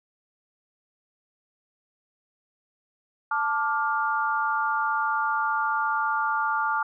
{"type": "chord", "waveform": "sine", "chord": "D minor", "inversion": "second", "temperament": "just", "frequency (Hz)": [881, 1174.7, 1409.6], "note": ["A5", "D6", "F6"], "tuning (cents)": [2, 0, 16], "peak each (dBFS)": -27, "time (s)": [3.31, 6.83], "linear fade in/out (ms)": 5, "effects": []}